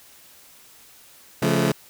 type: chord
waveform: 20% pulse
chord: Db augmented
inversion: none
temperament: just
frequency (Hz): 138.59 / 173.24 / 216.5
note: Db3 / F3 / A3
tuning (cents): 0 / -14 / -28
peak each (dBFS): -18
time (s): 1.42-1.72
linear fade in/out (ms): 5
effects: white hiss -50 dBFS RMS until 1.89 s